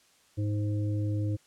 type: harmonic tone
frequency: 104.3 Hz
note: G#2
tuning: 8 cents sharp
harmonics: 1 / 3 / 5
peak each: -27 / -35 / -43 dBFS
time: 0.37-1.37 s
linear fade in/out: 20 ms
effects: white hiss -63 dBFS RMS until 1.46 s + low-pass 9000 Hz 12 dB/octave